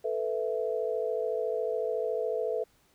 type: chord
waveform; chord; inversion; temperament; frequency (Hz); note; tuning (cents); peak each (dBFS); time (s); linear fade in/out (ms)
sine; A suspended second; none; equal; 440 / 493.9 / 659.3; A4 / B4 / E5; 0 / 0 / 0; -31 / -32 / -34; 0.04-2.64; 10
effects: pink hiss -66 dBFS RMS until 2.94 s